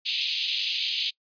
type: band-pass noise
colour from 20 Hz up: white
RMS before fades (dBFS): -28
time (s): 0.05-1.11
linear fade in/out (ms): 20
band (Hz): 2600 to 4500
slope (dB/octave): 48
effects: noise-tail reverb RT60 0.1 s tail -25 dB re dry + resampled to 11025 Hz